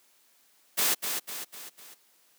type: noise with echo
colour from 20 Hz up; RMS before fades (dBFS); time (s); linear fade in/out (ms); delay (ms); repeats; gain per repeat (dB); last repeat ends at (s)
white; -25; 0.77-0.95; 20; 250; 4; -6; 1.95
effects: white hiss -64 dBFS RMS until 2.38 s + high-pass 200 Hz 12 dB/octave